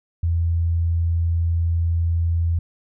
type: tone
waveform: sine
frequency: 84 Hz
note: E2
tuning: 33 cents sharp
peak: -17 dBFS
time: 0.23-2.59 s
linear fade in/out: 5 ms
effects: none